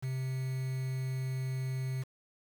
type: tone with quantisation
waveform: triangle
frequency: 130.81 Hz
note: C3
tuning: in tune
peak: -30 dBFS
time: 0.02-2.04 s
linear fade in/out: 20 ms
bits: 8
effects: none